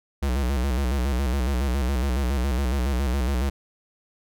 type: tone with vibrato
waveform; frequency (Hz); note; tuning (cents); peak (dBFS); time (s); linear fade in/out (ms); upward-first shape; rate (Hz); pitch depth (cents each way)
square; 65.41; C2; 0; -22; 0.22-3.5; 10; square; 7.2; 110
effects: none